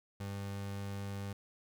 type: tone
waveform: 30% pulse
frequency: 99.5 Hz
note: G2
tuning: 26 cents sharp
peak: -36 dBFS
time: 0.2-1.33 s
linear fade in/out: 5 ms
effects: none